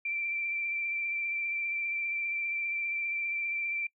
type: tone with vibrato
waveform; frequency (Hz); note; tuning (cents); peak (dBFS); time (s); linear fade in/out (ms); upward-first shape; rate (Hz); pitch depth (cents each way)
sine; 2349; D7; 0; -30; 0.05-3.87; 5; triangle; 15; 23
effects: noise-tail reverb RT60 0.1 s tail -25 dB re dry